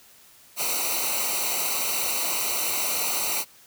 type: noise with comb filter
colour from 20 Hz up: white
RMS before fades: -26 dBFS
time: 0.56-3.45 s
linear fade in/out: 50 ms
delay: 0.59 ms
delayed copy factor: -1
effects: white hiss -53 dBFS RMS until 3.66 s